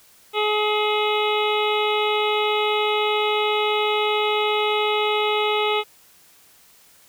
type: harmonic tone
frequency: 423 Hz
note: G#4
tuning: 32 cents sharp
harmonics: 1 / 2 / 3 / 5 / 6 / 7 / 8 / 9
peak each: -22 / -25 / -27 / -29 / -30 / -30 / -31 / -32 dBFS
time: 0.33-5.84 s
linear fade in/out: 50 ms
effects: white hiss -53 dBFS RMS until 7.08 s